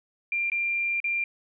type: tone with dropouts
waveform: sine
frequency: 2382 Hz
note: D7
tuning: 24 cents sharp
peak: -24 dBFS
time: 0.32-1.24 s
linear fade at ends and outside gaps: 2 ms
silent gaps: 0.5-0.518 / 1.002-1.042 s
effects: none